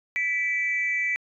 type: tone pair together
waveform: sine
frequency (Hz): 1974 / 2317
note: B6 / D7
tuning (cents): -1 / -24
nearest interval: minor third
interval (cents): 277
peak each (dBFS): -25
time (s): 0.16-1.16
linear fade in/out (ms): 0
effects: tanh soft clip ceiling -16 dBFS